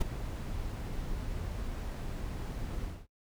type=noise with ADSR envelope; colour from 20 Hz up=brown; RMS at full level=-24 dBFS; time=0-3.07 s; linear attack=15 ms; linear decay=11 ms; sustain=-13 dB; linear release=230 ms; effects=noise-tail reverb RT60 0.1 s tail -21 dB re dry